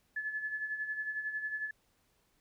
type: tone with tremolo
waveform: sine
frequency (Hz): 1723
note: A6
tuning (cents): -37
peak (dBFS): -32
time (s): 0.16-1.71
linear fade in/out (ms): 5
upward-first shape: sine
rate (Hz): 11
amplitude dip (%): 60
effects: pink hiss -73 dBFS RMS until 2.4 s